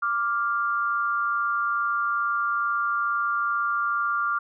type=tone pair together; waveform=sine; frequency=1174.7 / 1397 Hz; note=D6 / F6; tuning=0 / 0 cents; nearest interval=minor third; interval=300 cents; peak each=-25 dBFS; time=0.02-4.39 s; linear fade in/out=10 ms; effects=none